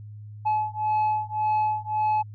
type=beating tone pair; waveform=sine; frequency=855 / 856.8 Hz; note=A5 / A5; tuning=-50 / -46 cents; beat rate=1.8 Hz; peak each=-23 dBFS; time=0.45-2.23 s; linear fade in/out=20 ms; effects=tanh soft clip ceiling -19 dBFS + added 105 Hz sine -38 dBFS peak until 2.34 s

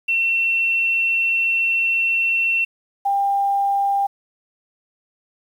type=tone pair in turn; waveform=sine; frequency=2707 / 796.9 Hz; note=E7 / G5; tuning=+45 / +28 cents; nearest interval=octave + major sixth; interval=2117 cents; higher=first; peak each=-16 dBFS; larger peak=neither; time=0.08-2.65 / 3.05-4.07 s; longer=first; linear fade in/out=10 ms; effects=8-bit

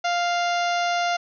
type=harmonic tone; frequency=698.5 Hz; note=F5; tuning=in tune; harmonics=1 / 2 / 3 / 4 / 5 / 6 / 7 / 8 / 9; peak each=-22 / -28 / -32 / -34 / -36 / -38 / -39 / -40 / -41 dBFS; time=0.04-1.17 s; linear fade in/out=10 ms; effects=none

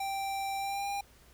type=tone with pitch glide; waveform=square; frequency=784 to 802.3 Hz; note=G5 to G5; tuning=0 to +40 cents; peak=-33 dBFS; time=0-1.01 s; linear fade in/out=5 ms; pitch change=+40 cents; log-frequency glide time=0.57-0.87 s; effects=added 60 Hz sine -60 dBFS peak until 1.33 s + pink hiss -61 dBFS RMS until 1.33 s

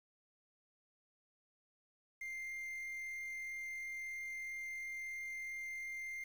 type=tone with quantisation; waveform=triangle; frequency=2101 Hz; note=C7; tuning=7 cents sharp; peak=-40 dBFS; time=2.21-6.24 s; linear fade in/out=5 ms; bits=10; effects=none

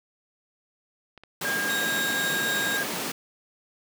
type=clicks; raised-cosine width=0.3 ms; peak=-30 dBFS; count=2; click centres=1.177 / 1.236 s
type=high-pass noise; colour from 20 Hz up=pink; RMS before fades=-31 dBFS; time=1.41-3.12 s; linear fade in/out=5 ms; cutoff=170 Hz; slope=24 dB/octave
type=tone; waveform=sine; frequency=1618 Hz; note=G#6; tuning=46 cents flat; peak=-26 dBFS; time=1.45-2.83 s; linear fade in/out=0 ms
type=tone with tremolo; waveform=sawtooth; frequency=3755 Hz; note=A#7; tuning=12 cents sharp; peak=-27 dBFS; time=1.69-2.77 s; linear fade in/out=5 ms; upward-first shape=triangle; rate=3.9 Hz; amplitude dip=30%
effects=none

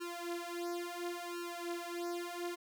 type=tone with flanger; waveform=sawtooth; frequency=346.9 Hz; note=F4; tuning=12 cents flat; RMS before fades=-41 dBFS; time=0-2.56 s; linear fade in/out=20 ms; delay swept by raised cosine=0.71 to 5.61 ms; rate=0.72 Hz; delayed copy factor=+1; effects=none

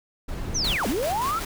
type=noise; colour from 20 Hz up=brown; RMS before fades=-30 dBFS; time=0.28-0.77 s; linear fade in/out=10 ms
type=linear two-way sweep; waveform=sine; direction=down then up; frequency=6420 to 185 to 1394 Hz; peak=-23 dBFS; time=0.54-1.4 s; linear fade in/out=20 ms; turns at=0.87 s
type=noise with tremolo; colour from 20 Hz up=pink; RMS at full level=-31 dBFS; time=0.64-1.45 s; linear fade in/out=5 ms; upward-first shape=square; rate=5.2 Hz; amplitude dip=35%
effects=none

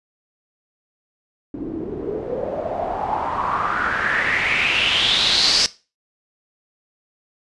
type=noise with low-pass filter sweep; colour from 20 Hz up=white; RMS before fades=-21 dBFS; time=1.54-5.66 s; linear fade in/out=0 ms; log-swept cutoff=280 to 5100 Hz; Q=5.7; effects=noise-tail reverb RT60 0.3 s tail -18 dB re dry + resampled to 24000 Hz

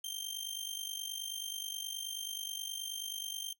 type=tone with amplitude modulation; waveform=sawtooth; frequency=3158 Hz; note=G7; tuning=12 cents sharp; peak=-31 dBFS; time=0.04-3.53 s; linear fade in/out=5 ms; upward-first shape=sine; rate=49.4 Hz; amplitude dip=75%; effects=noise-tail reverb RT60 0.1 s tail -18 dB re dry

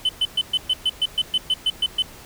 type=tone bursts; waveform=sine; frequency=3034 Hz; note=F#7; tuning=43 cents sharp; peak=-14 dBFS; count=13; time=0.05-2.023 s; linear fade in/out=5 ms; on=41 ms; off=120 ms; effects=tanh soft clip ceiling -15 dBFS + pink hiss -43 dBFS RMS until 2.25 s

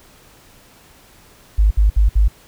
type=tone bursts; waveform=sine; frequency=51.91 Hz; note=G#1; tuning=in tune; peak=-9 dBFS; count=4; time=1.58-2.283 s; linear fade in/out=10 ms; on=130 ms; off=61 ms; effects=pink hiss -48 dBFS RMS until 2.47 s

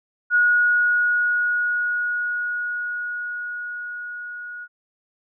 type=tone with level ramp; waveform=sine; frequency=1451 Hz; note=F#6; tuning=34 cents flat; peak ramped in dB=-13 to -32 dBFS; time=0.3-4.68 s; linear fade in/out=50 ms; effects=none

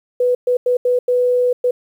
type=tone bursts at uneven times; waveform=sine; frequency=494.9 Hz; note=B4; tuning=4 cents sharp; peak=-12 dBFS; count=6; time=0.2-0.35 / 0.47-0.57 / 0.66-0.77 / 0.85-0.99 / 1.08-1.53 / 1.64-1.71 s; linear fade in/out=5 ms; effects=8-bit

